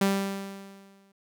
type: tone with exponential decay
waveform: sawtooth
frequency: 196.3 Hz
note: G3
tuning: 3 cents sharp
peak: -16 dBFS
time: 0.01-1.12 s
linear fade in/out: 5 ms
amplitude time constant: 240 ms
effects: none